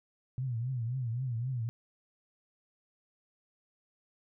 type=tone with vibrato; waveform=sine; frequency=122.5 Hz; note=B2; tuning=14 cents flat; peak=-31 dBFS; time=0.38-1.69 s; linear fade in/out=0 ms; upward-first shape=triangle; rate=3.8 Hz; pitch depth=170 cents each way; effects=none